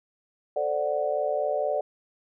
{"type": "chord", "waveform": "sine", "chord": "D dominant seventh", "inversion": "second", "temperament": "equal", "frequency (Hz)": [440, 523.3, 587.3, 740], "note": ["A4", "C5", "D5", "F#5"], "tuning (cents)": [0, 0, 0, 0], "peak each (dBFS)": [-32, -32, -26, -31], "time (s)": [0.56, 1.81], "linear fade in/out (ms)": 5, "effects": []}